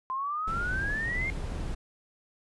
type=exponential sweep; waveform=sine; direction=up; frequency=1030 to 2146 Hz; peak=-29 dBFS; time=0.1-1.3 s; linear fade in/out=0 ms
type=noise; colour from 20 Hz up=brown; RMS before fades=-34 dBFS; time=0.47-1.75 s; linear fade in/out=10 ms
effects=resampled to 24000 Hz